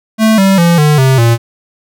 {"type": "tone with pitch steps", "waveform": "square", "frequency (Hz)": [220, 193.75, 170.63, 150.26, 132.33, 116.54], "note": ["A3", "G3", "F3", "D3", "C3", "A#2"], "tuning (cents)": [0, -20, -40, 40, 20, 0], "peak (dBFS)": -6, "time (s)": [0.18, 1.38], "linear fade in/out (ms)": 50, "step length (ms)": 200, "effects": []}